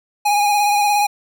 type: tone with vibrato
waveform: square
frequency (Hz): 824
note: G#5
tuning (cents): -14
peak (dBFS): -14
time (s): 0.25-1.07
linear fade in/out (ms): 10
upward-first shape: triangle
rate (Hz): 17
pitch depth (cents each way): 34
effects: none